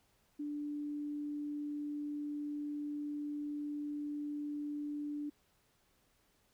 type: tone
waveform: sine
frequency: 293.7 Hz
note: D4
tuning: in tune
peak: -37 dBFS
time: 0.39-5.3 s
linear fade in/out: 10 ms
effects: pink hiss -73 dBFS RMS until 6.53 s